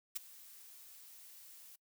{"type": "noise with ADSR envelope", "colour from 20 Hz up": "blue", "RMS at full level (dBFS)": -36, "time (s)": [0.15, 1.76], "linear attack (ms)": 17, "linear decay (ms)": 10, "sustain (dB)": -20, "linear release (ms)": 8, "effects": ["noise-tail reverb RT60 0.1 s tail -24 dB re dry"]}